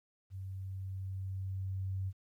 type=tone with level ramp; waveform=sine; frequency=95.4 Hz; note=G2; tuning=47 cents flat; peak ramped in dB=-40 to -33 dBFS; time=0.3-2.13 s; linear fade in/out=50 ms; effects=12-bit